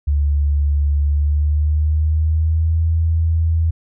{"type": "tone with pitch glide", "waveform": "sine", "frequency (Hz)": [72.3, 81.62], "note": ["D2", "E2"], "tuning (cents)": [-27, -17], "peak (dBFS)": -13, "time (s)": [0.07, 3.71], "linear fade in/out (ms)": 10, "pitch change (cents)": 210, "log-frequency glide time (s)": [1.03, 2.82], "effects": []}